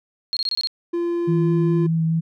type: tone bursts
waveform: sine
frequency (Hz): 4262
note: C8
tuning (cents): +31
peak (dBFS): -20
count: 6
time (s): 0.33-0.672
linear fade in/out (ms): 0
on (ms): 37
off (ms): 24
type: tone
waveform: triangle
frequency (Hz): 343.8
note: F4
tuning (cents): -27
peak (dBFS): -18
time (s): 0.93-1.87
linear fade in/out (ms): 10
type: tone with vibrato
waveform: sine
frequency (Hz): 162.7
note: E3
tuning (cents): -22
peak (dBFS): -17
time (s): 1.27-2.21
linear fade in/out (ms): 20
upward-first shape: sine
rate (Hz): 4.8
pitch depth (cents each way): 12
effects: none